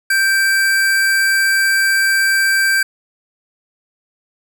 square tone pair together, 1571 / 2310 Hz, G6 / D7, +3 / -29 cents, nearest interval perfect fifth, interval 668 cents, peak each -13 / -24 dBFS, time 0.1-2.83 s, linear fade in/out 5 ms, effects none

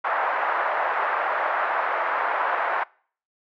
pink band-pass noise, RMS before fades -24 dBFS, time 0.04-2.84 s, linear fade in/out 10 ms, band 660 to 1700 Hz, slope 24 dB/octave, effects noise-tail reverb RT60 0.5 s tail -25 dB re dry + MP3 64 kbps

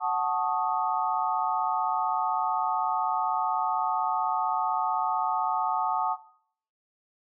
sine chord, D# half-diminished seventh, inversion first, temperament equal, 740 / 880 / 1108.7 / 1244.5 Hz, F#5 / A5 / C#6 / D#6, 0 / 0 / 0 / 0 cents, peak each -29 / -28 / -32 / -31 dBFS, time 0-6.17 s, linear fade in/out 50 ms, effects noise-tail reverb RT60 0.6 s tail -17 dB re dry

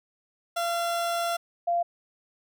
30% pulse / sine tone pair in turn, 684 / 691.1 Hz, F5 / F5, -36 / -18 cents, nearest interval unison, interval 18 cents, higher second, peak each -23 / -22 dBFS, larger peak second, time 0.56-1.37 / 1.67-1.83 s, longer first, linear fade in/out 10 ms, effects none

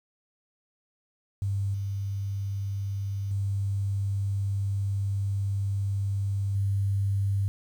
sine tone with level steps, 99 Hz, G2, 18 cents sharp, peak -25 / -28 / -25 / -23 dBFS, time 1.42-7.48 s, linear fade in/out 0 ms, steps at 1.74 / 3.31 / 6.55 s, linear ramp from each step 2 ms, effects 9-bit

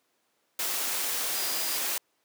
sine tone in noise, 4900 Hz, D#8, 27 cents flat, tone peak -37 dBFS, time 1.35-1.77 s, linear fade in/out 2 ms, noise white, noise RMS -30 dBFS, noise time 0.59-1.98 s, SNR -10 dB, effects pink hiss -72 dBFS RMS until 2.24 s + high-pass 300 Hz 12 dB/octave

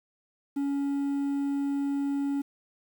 triangle tone with quantisation, 280.2 Hz, C#4, 19 cents sharp, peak -24 dBFS, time 0.56-2.42 s, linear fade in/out 10 ms, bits 9, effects none

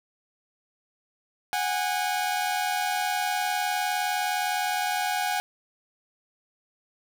sawtooth tone pair together, 738.4 / 818 Hz, F#5 / G#5, -4 / -26 cents, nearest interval major second, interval 178 cents, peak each -24 dBFS, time 1.53-5.4 s, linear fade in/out 0 ms, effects none

